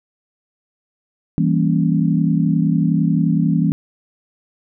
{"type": "chord", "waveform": "sine", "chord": "E diminished seventh", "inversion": "none", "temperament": "equal", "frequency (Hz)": [164.81, 196, 233.1, 277.2], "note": ["E3", "G3", "Bb3", "Db4"], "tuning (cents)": [0, 0, 0, 0], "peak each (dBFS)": [-16, -20, -21, -21], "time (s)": [1.38, 3.72], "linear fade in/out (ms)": 0, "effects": []}